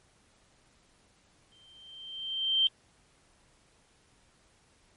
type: tone with exponential growth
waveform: sine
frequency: 3136 Hz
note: G7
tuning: in tune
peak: -20 dBFS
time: 1.52-2.67 s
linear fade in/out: 1 ms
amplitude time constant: 250 ms
effects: pink hiss -65 dBFS RMS until 4.96 s + MP3 48 kbps